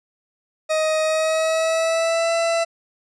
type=tone with pitch glide; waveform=40% pulse; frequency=627 to 668.1 Hz; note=D#5 to E5; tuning=+13 to +23 cents; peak=-17 dBFS; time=0.69-2.65 s; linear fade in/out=20 ms; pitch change=+110 cents; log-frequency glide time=1.02-2.33 s; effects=resampled to 22050 Hz

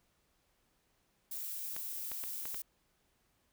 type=noise; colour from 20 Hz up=violet; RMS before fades=-41 dBFS; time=1.31-2.62 s; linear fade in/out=5 ms
type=clicks; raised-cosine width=0.3 ms; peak=-28 dBFS; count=5; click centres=1.764 / 2.117 / 2.238 / 2.455 / 2.545 s
effects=pink hiss -75 dBFS RMS until 3.52 s

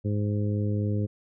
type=harmonic tone; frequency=103.83 Hz; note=G#2; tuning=in tune; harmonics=1 / 2 / 3 / 4 / 5; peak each=-25 / -31 / -35 / -37 / -39 dBFS; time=0.04-1.07 s; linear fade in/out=20 ms; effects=none

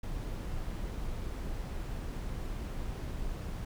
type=noise; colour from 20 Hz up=brown; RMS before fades=-37 dBFS; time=0.03-3.65 s; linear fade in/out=5 ms; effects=none

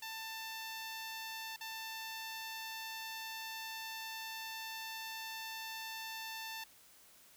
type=tone with dropouts; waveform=10% pulse; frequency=890 Hz; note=A5; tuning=20 cents sharp; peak=-34 dBFS; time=0.02-6.64 s; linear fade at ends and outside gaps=5 ms; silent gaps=1.563-1.608 s; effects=white hiss -62 dBFS RMS until 7.36 s

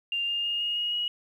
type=tone with pitch steps; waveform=sine; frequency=2795 / 2816 / 2837 / 2859 / 2880 / 2902 Hz; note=F7 / F7 / F7 / F7 / F#7 / F#7; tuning=+1 / +14 / +27 / +40 / -47 / -34 cents; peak=-26 dBFS; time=0.12-1.08 s; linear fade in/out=2 ms; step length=160 ms; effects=10-bit

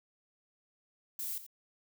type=noise with echo; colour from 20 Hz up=violet; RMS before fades=-38 dBFS; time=1.19-1.38 s; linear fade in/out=2 ms; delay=85 ms; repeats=1; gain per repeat=-12 dB; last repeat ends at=1.465 s; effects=none

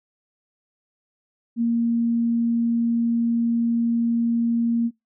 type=tone; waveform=sine; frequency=233.1 Hz; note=A#3; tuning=in tune; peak=-18 dBFS; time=1.56-4.91 s; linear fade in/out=50 ms; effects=noise-tail reverb RT60 0.2 s tail -26 dB re dry

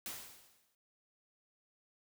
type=noise with exponential decay; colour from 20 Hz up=white; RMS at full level=-41 dBFS; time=0.06-0.75 s; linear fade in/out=1 ms; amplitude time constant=150 ms; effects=none

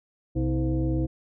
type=tone with frequency modulation; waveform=sine; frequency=130 Hz; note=C3; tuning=11 cents flat; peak=-22 dBFS; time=0.35-1.07 s; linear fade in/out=20 ms; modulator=192 Hz; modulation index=1.4; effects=none

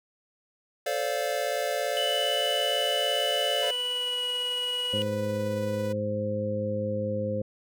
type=chord; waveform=square; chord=D minor seventh; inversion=second; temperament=equal with one note detuned; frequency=440 / 523.3 / 580.9 / 698.5 Hz; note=A4 / C5 / D5 / F5; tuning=0 / 0 / -19 / 0 cents; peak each=-36 / -33 / -31 / -33 dBFS; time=0.86-3.71 s; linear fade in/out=5 ms
type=tone with pitch glide; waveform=triangle; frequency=2971 to 2917 Hz; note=F#7 to F#7; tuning=+6 to -25 cents; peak=-26 dBFS; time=1.97-5.02 s; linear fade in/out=0 ms; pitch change=-31 cents; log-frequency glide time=3.52-4.27 s
type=tone with tremolo; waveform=sawtooth; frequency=493.9 Hz; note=B4; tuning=in tune; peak=-32 dBFS; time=3.62-5.93 s; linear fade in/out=10 ms; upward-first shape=triangle; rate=18 Hz; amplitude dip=30%
type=harmonic tone; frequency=104.7 Hz; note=G#2; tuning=15 cents sharp; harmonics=1 / 2 / 3 / 4 / 5; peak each=-33 / -33 / -40 / -41 / -29 dBFS; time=4.93-7.42 s; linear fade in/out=5 ms
effects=none

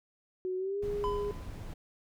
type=tone with pitch glide; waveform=sine; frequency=370 to 410.5 Hz; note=F#4 to G#4; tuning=0 to -20 cents; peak=-31 dBFS; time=0.45-1.31 s; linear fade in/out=0 ms; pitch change=+180 cents; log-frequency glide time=0.57-0.82 s
type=noise; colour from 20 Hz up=brown; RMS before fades=-41 dBFS; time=0.82-1.74 s; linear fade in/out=10 ms
type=tone with exponential decay; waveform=triangle; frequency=1008 Hz; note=B5; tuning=35 cents sharp; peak=-28 dBFS; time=1.04-1.6 s; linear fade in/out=0 ms; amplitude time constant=120 ms
effects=none

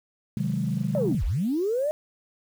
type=chord; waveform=sine; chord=Ab dominant seventh; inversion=first; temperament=equal; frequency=130.81 / 155.56 / 185 / 207.7 Hz; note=C3 / Eb3 / Gb3 / Ab3; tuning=0 / 0 / 0 / 0 cents; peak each=-29 dBFS; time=0.37-1.15 s; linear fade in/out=2 ms
type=linear two-way sweep; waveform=sine; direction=down then up; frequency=622.3 to 31 to 622.3 Hz; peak=-22 dBFS; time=0.95-1.91 s; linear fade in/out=0 ms; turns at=1.24 s
effects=tanh soft clip ceiling -15 dBFS + 8-bit

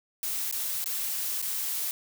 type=noise with dropouts; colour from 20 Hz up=blue; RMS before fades=-31 dBFS; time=0.23-1.91 s; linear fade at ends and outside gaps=1 ms; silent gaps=0.513-0.525 / 0.842-0.859 / 1.417-1.425 s; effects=none

